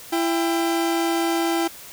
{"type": "tone pair together", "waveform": "40% pulse", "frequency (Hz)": [334.4, 795], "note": ["E4", "G5"], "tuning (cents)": [25, 24], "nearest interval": "octave + minor third", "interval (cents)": 1499, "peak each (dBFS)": [-20, -25], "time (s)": [0.12, 1.68], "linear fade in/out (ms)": 10, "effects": ["white hiss -41 dBFS RMS until 1.92 s"]}